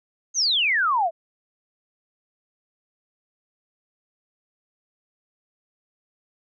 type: exponential sweep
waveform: sine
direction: down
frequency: 6620 to 622.3 Hz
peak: -18 dBFS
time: 0.34-1.11 s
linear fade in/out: 50 ms
effects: none